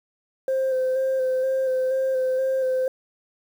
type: tone with vibrato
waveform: sine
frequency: 522 Hz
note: C5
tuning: 4 cents flat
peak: -18 dBFS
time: 0.48-2.88 s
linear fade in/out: 2 ms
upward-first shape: square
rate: 2.1 Hz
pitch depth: 19 cents each way
effects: tanh soft clip ceiling -18 dBFS + 8-bit